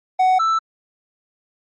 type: tone pair in turn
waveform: triangle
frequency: 745 / 1323.2 Hz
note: F#5 / E6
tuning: +12 / +6 cents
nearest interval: minor seventh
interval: 994 cents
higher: second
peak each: -10 / -13 dBFS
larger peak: first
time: 0.19-0.39 / 0.39-0.59 s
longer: neither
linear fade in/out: 10 ms
effects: MP3 32 kbps